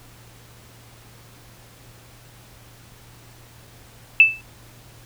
sine tone with exponential decay, 2637 Hz, E7, in tune, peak -4 dBFS, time 4.2-4.41 s, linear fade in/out 1 ms, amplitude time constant 45 ms, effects added 117 Hz sine -49 dBFS peak until 5.05 s + pink hiss -49 dBFS RMS until 5.05 s

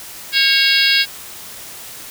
harmonic tone with a mistuned harmonic, 552 Hz, C#5, 7 cents flat, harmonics 3 / 4 / 5 / 6 / 7 / 8 / 9, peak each -19 / -19 / -19 / -19 / -19 / -19 / -19 dBFS, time 0.32-1.06 s, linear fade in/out 50 ms, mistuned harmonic 3, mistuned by -43 cents, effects white hiss -34 dBFS RMS until 2.1 s

